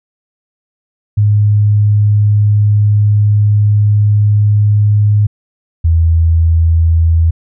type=tone pair in turn; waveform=sine; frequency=104.3 / 82.36 Hz; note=G#2 / E2; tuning=+8 / -1 cents; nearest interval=major third; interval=409 cents; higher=first; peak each=-6 dBFS; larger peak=neither; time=1.17-5.27 / 5.84-7.31 s; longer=first; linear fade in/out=10 ms; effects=none